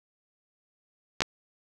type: clicks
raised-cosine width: 0.2 ms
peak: -7 dBFS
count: 2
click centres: 1.206 / 1.22 s
effects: none